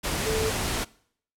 sine tone in noise, 440 Hz, A4, in tune, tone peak -25 dBFS, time 0.25-0.51 s, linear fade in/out 20 ms, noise pink, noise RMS -28 dBFS, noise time 0.03-0.85 s, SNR 0 dB, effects noise-tail reverb RT60 0.6 s tail -22 dB re dry + low-pass 12000 Hz 12 dB/octave

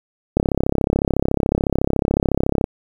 click train, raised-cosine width 2 ms, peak -3 dBFS, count 78, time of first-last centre 0.37-2.641 s, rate 33.9 Hz, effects 7-bit

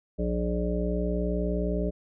harmonic tone, 59.8 Hz, A#1, 45 cents sharp, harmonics 1 / 3 / 5 / 7 / 9 / 10, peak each -29 / -30 / -35 / -33 / -39 / -34 dBFS, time 0.18-1.91 s, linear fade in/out 20 ms, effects none

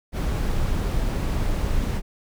brown noise, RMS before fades -23 dBFS, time 0.12-2.02 s, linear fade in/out 50 ms, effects none

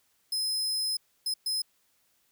sawtooth tone bursts at uneven times, 5100 Hz, D#8, 42 cents sharp, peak -25 dBFS, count 3, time 0.32-0.97 / 1.26-1.34 / 1.46-1.62 s, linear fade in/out 5 ms, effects white hiss -70 dBFS RMS until 2.31 s

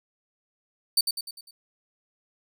sawtooth tone with echo, 4572 Hz, D8, 47 cents flat, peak -15 dBFS, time 0.97-1.01 s, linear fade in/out 5 ms, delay 100 ms, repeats 5, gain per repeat -6 dB, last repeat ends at 1.51 s, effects none

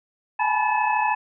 sine tone cluster, 830 / 863 / 983 / 1732 / 2587 Hz, G#5 / A5 / B5 / A6 / E7, -1 / -34 / -8 / -28 / -33 cents, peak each -26 / -23 / -24 / -29 / -29 dBFS, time 0.39-1.15 s, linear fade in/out 10 ms, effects none

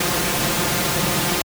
pink noise with comb filter, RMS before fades -20 dBFS, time 0-1.42 s, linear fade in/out 5 ms, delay 5.7 ms, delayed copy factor +0.65, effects high-pass 80 Hz 12 dB/octave

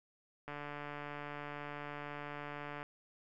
click train, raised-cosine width 0.5 ms, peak -29 dBFS, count 344, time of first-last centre 0.48-2.829 s, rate 146 Hz, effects none

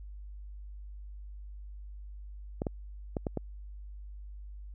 clicks, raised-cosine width 2 ms, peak -18 dBFS, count 5, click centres 2.619 / 2.668 / 3.168 / 3.268 / 3.373 s, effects added 50 Hz sine -42 dBFS peak until 4.74 s

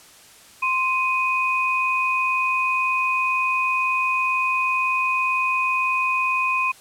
sine tone pair together, 1045 / 2497 Hz, C6 / D#7, -2 / +6 cents, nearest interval octave + minor third, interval 1508 cents, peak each -22 / -21 dBFS, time 0.62-6.72 s, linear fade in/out 10 ms, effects white hiss -48 dBFS RMS until 6.8 s + low-pass 11000 Hz 12 dB/octave

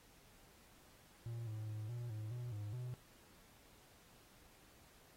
triangle tone with pitch steps, 116.5 / 108.4 / 107.5 / 120 / 107.8 / 121.9 / 104 / 124.3 Hz, A#2 / A2 / A2 / B2 / A2 / B2 / G#2 / B2, -1 / -25 / -40 / -49 / -35 / -22 / +3 / +12 cents, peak -40 dBFS, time 1.26-2.94 s, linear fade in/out 0 ms, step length 210 ms, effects pink hiss -66 dBFS RMS until 5.16 s + AAC 48 kbps

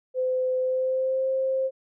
sine tone with pitch glide, 512 to 528.2 Hz, C5 to C5, -38 to +16 cents, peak -22 dBFS, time 0.14-1.71 s, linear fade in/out 50 ms, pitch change +54 cents, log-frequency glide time 0.59-1.29 s, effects none

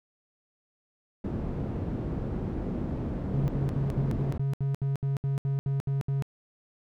white low-pass noise, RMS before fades -32 dBFS, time 1.24-4.38 s, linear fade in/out 5 ms, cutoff 240 Hz, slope 12 dB/octave
triangle tone bursts, 137.7 Hz, C#3, 11 cents flat, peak -23 dBFS, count 14, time 3.34-6.223 s, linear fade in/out 0 ms, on 140 ms, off 71 ms
effects none

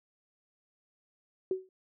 sine tone with exponential decay, 375.5 Hz, F#4, 26 cents sharp, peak -24 dBFS, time 1.51-1.69 s, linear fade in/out 2 ms, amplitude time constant 38 ms, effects none

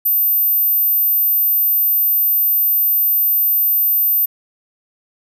sine tone, 13840 Hz, A9, 30 cents flat, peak -12 dBFS, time 0.05-4.26 s, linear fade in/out 10 ms, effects none

